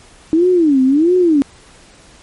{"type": "tone with vibrato", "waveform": "sine", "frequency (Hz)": 308.2, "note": "D#4", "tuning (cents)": -16, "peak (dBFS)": -8, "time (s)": [0.33, 1.42], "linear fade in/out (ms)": 0, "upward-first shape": "sine", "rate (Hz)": 1.5, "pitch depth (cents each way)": 300, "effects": ["pink hiss -44 dBFS RMS until 2.22 s", "MP3 48 kbps"]}